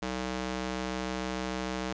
square tone with high-pass filter, 63.3 Hz, B1, 43 cents sharp, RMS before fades -34 dBFS, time 0.02-1.93 s, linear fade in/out 5 ms, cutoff 190 Hz, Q 0.55, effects resampled to 16000 Hz + 9-bit

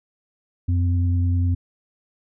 sine tone pair together, 89.15 / 257.6 Hz, F2 / C4, +36 / -27 cents, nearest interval octave + tritone, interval 1837 cents, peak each -17 / -29 dBFS, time 0.68-1.55 s, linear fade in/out 10 ms, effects none

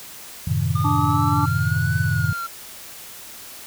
sine chord, F# diminished seventh, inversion none, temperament equal, 92.5 / 110 / 130.81 / 155.56 Hz, F#2 / A2 / C3 / Eb3, 0 / 0 / 0 / 0 cents, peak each -24 dBFS, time 0.47-2.33 s, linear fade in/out 5 ms
triangle linear two-way sweep, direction up then down, 1200 to 1505 to 1357 Hz, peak -24 dBFS, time 0.75-2.47 s, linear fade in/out 10 ms, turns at 1.98 s
harmonic tone, 291.1 Hz, D4, 15 cents flat, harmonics 1 / 3 / 4, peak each -24 / -24 / -24 dBFS, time 0.84-1.46 s, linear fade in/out 10 ms
effects white hiss -39 dBFS RMS until 3.66 s

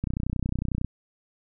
click train, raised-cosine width 5 ms, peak -15 dBFS, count 26, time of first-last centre 0.04-0.846 s, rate 31 Hz, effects none

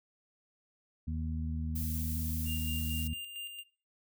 harmonic tone, 79.2 Hz, D#2, 31 cents sharp, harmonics 1 / 2 / 3, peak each -34 / -41 / -40 dBFS, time 1.07-3.14 s, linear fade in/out 10 ms
violet noise, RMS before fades -41 dBFS, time 1.75-3.08 s, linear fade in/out 10 ms
square tone with tremolo, 2800 Hz, F7, 4 cents sharp, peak -39 dBFS, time 2.45-3.64 s, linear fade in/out 50 ms, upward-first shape square, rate 4.4 Hz, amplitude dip 45%
effects noise-tail reverb RT60 0.4 s tail -20 dB re dry

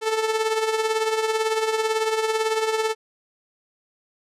sawtooth tone with tremolo, 440.4 Hz, A4, 2 cents sharp, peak -14 dBFS, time 0.01-2.95 s, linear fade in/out 50 ms, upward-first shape triangle, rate 18 Hz, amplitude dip 65%, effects low-pass 9000 Hz 12 dB/octave

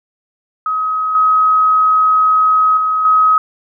sine tone with level steps, 1269 Hz, D#6, 34 cents sharp, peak -14 / -8 / -12 / -7 dBFS, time 0.66-3.38 s, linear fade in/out 2 ms, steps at 1.15 / 2.77 / 3.05 s, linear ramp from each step 2 ms, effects none

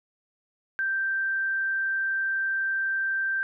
sine tone, 1568 Hz, G6, in tune, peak -24 dBFS, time 0.79-3.43 s, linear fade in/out 0 ms, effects none

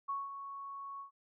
sine tone with ADSR envelope, 1108.7 Hz, C#6, in tune, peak -33 dBFS, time 0.08-1.11 s, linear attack 17 ms, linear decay 190 ms, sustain -9 dB, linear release 110 ms, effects none

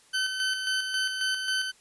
20% pulse tone with tremolo, 1526 Hz, G6, 47 cents flat, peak -20 dBFS, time 0.13-1.72 s, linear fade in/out 20 ms, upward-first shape square, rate 3.7 Hz, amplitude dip 45%, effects white hiss -59 dBFS RMS until 1.8 s + resampled to 24000 Hz

